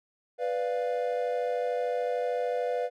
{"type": "chord", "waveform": "triangle", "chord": "B diminished", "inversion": "none", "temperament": "equal", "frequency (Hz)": [493.9, 587.3, 698.5], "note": ["B4", "D5", "F5"], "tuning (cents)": [0, 0, 0], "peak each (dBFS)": [-27, -32, -31], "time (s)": [0.38, 2.9], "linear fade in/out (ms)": 50, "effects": []}